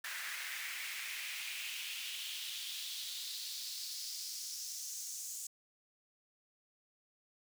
pink noise with high-pass filter sweep, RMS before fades -43 dBFS, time 0.04-5.47 s, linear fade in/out 5 ms, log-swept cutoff 1700 to 7000 Hz, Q 3, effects none

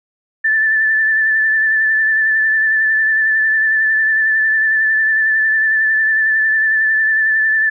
sine tone with vibrato, 1758 Hz, A6, 2 cents flat, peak -11 dBFS, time 0.44-7.7 s, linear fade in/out 10 ms, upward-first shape sine, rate 11 Hz, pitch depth 25 cents each way, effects none

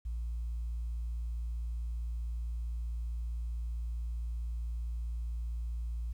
sine tone, 57.7 Hz, A#1, 17 cents flat, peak -32 dBFS, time 0.05-6.13 s, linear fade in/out 10 ms, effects tanh soft clip ceiling -31 dBFS + 11-bit

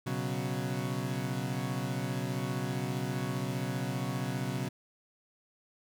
30% pulse chord, B suspended second, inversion none, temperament equal, 123.47 / 138.59 / 185 Hz, B2 / C#3 / F#3, 0 / 0 / 0 cents, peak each -33 / -33 / -35 dBFS, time 0.06-4.69 s, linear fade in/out 10 ms, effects none

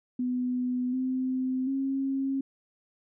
sine tone with pitch steps, 249.7 / 258.2 / 270.3 Hz, B3 / C4 / C#4, +19 / -23 / -44 cents, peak -26 dBFS, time 0.19-2.41 s, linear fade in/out 5 ms, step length 740 ms, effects none

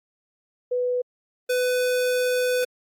sine / square tone pair in turn, 495.4 / 499.7 Hz, B4 / B4, +5 / +20 cents, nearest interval unison, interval 15 cents, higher second, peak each -21 dBFS, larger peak neither, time 0.71-1.02 / 1.49-2.65 s, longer second, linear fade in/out 10 ms, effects AAC 64 kbps

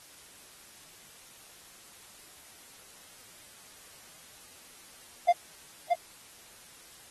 triangle tone with echo, 698.5 Hz, F5, in tune, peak -15 dBFS, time 5.28-5.32 s, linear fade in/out 10 ms, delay 620 ms, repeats 1, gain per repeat -5 dB, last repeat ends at 5.94 s, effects white hiss -53 dBFS RMS until 7.1 s + AAC 32 kbps

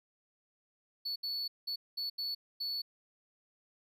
triangle tone bursts at uneven times, 4435 Hz, C#8, in tune, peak -33 dBFS, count 6, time 1.05-1.16 / 1.23-1.48 / 1.67-1.76 / 1.97-2.1 / 2.18-2.35 / 2.6-2.82 s, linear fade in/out 10 ms, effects none

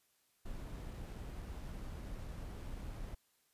brown noise with sample-and-hold, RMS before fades -45 dBFS, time 0.45-3.15 s, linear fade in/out 10 ms, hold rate 11025 Hz, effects white hiss -75 dBFS RMS until 3.53 s + resampled to 32000 Hz

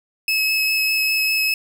30% pulse tone with vibrato, 2581 Hz, E7, 37 cents flat, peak -14 dBFS, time 0.28-1.54 s, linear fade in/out 2 ms, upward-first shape square, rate 5 Hz, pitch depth 8 cents each way, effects none

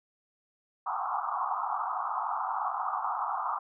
white band-pass noise, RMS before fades -32 dBFS, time 0.86-3.59 s, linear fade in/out 10 ms, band 720 to 1300 Hz, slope 96 dB/octave, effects none

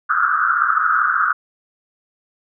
white band-pass noise, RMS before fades -17 dBFS, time 0.09-1.33 s, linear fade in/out 10 ms, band 1200 to 1500 Hz, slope 96 dB/octave, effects none

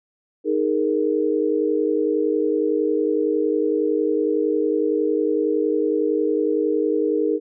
sine chord, D# suspended fourth, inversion none, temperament equal, 311.1 / 415.3 / 466.2 Hz, D#4 / G#4 / A#4, 0 / 0 / 0 cents, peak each -22 dBFS, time 0.44-7.4 s, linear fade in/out 50 ms, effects none

